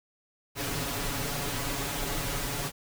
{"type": "noise with comb filter", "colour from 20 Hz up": "pink", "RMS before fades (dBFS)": -32, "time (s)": [0.55, 2.72], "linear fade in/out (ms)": 50, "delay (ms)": 7.1, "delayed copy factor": 0.85, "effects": []}